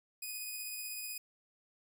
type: tone with tremolo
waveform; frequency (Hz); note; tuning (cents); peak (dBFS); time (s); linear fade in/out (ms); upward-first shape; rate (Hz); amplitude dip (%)
5% pulse; 2489; D#7; 0; -29; 0.22-1.18; 5; triangle; 16; 25
effects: none